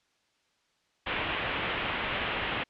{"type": "low-pass noise", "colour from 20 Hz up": "white", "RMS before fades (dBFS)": -32, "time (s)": [1.06, 2.64], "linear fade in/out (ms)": 10, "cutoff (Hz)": 3200, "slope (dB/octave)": 48, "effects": ["white hiss -71 dBFS RMS until 2.69 s", "low-pass 5000 Hz 12 dB/octave"]}